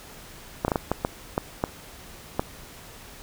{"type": "clicks", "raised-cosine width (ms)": 1, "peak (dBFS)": -8, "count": 9, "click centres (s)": [0.649, 0.681, 0.718, 0.758, 0.916, 1.049, 1.379, 1.639, 2.395], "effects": ["pink hiss -45 dBFS RMS until 3.22 s"]}